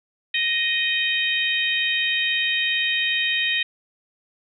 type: harmonic tone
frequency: 622.3 Hz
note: D#5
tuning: in tune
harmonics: 3 / 4 / 5 / 6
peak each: -25 / -24 / -26 / -26 dBFS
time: 0.34-3.63 s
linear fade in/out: 5 ms
effects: none